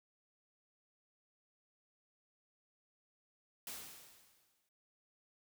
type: noise with exponential decay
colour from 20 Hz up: white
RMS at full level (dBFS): -44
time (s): 3.67-4.69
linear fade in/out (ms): 2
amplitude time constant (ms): 220
effects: none